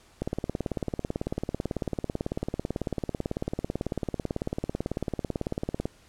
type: click train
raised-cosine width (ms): 2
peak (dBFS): -15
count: 103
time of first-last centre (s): 0.22-5.855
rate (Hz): 18.1
effects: pink hiss -58 dBFS RMS until 6.08 s + low-pass 10000 Hz 12 dB/octave